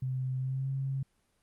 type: tone with pitch glide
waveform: sine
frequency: 129.7 to 135.05 Hz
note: C3 to C#3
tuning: -15 to -45 cents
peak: -30 dBFS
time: 0.02-1.03 s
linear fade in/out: 5 ms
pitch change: +70 cents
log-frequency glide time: 0.38-0.7 s
effects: pink hiss -73 dBFS RMS until 1.42 s + Opus 32 kbps